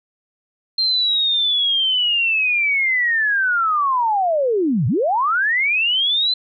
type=linear two-way sweep; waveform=sine; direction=down then up; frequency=4186 to 103.83 to 4090 Hz; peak=-15 dBFS; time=0.78-6.34 s; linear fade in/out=5 ms; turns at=4.87 s; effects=none